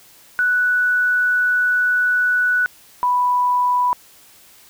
sine tone pair in turn, 1480 / 987.8 Hz, F#6 / B5, 0 / 0 cents, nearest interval perfect fifth, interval 700 cents, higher first, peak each -14 dBFS, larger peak neither, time 0.39-2.66 / 3.03-3.93 s, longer first, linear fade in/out 0 ms, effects white hiss -48 dBFS RMS until 4.69 s

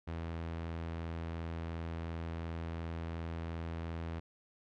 sawtooth tone, 82.8 Hz, E2, 8 cents sharp, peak -34 dBFS, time 0.07-4.2 s, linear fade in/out 10 ms, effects low-pass 3000 Hz 12 dB/octave

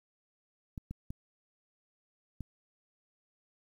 clicks, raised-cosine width 5 ms, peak -27 dBFS, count 4, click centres 0.778 / 0.91 / 1.105 / 2.407 s, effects 10-bit

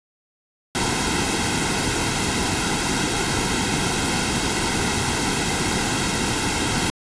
pink noise with comb filter, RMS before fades -22 dBFS, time 0.75-6.9 s, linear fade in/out 0 ms, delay 1.7 ms, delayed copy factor -0.65, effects resampled to 22050 Hz

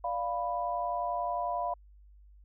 sine chord, B diminished, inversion first, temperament equal, 587.3 / 698.5 / 987.8 Hz, D5 / F5 / B5, 0 / 0 / 0 cents, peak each -38 / -32 / -34 dBFS, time 0.04-1.74 s, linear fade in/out 5 ms, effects added 50 Hz sine -53 dBFS peak until 2.44 s

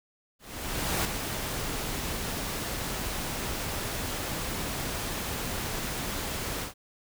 pink noise with ADSR envelope, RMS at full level -27 dBFS, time 0.39-6.74 s, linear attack 660 ms, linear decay 3 ms, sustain -6 dB, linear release 120 ms, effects none

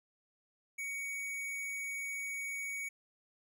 square tone, 2243 Hz, C#7, 20 cents sharp, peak -38 dBFS, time 0.78-2.89 s, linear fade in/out 10 ms, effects none

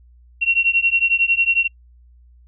sine beating tone pair, 2729 / 2740 Hz, F7 / F7, -41 / -34 cents, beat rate 11 Hz, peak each -17 dBFS, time 0.41-1.68 s, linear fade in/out 20 ms, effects noise-tail reverb RT60 0.1 s tail -26 dB re dry + added 60 Hz sine -46 dBFS peak until 2.47 s

